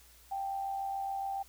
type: tone with amplitude modulation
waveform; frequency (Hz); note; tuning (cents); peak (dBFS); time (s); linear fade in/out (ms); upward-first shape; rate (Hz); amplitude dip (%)
sine; 784; G5; 0; -31; 0.31-1.43; 10; sine; 87.1; 45
effects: added 60 Hz sine -61 dBFS peak until 1.48 s + white hiss -60 dBFS RMS until 1.48 s